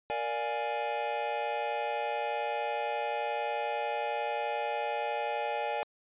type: chord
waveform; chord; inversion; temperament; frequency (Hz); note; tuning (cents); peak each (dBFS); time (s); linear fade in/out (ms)
square; Bb dominant seventh; none; equal; 466.2 / 587.3 / 698.5 / 830.6; Bb4 / D5 / F5 / Ab5; 0 / 0 / 0 / 0; -39 / -37 / -40 / -34; 0.1-5.83; 0
effects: resampled to 8000 Hz